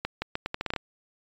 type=accelerating click train; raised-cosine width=0.3 ms; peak=-13 dBFS; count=10; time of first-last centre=0.05-0.763 s; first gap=170 ms; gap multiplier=0.79; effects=resampled to 16000 Hz